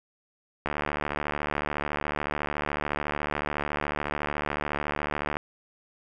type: click train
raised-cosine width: 0.5 ms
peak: -13 dBFS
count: 349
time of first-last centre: 0.66-5.369 s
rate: 73.9 Hz
effects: none